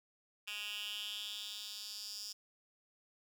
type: tone with high-pass filter sweep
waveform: 10% pulse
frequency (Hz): 207.7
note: G#3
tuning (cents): 0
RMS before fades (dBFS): -44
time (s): 0.47-2.33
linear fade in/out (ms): 10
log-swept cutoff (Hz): 2500 to 5200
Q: 4.2
effects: none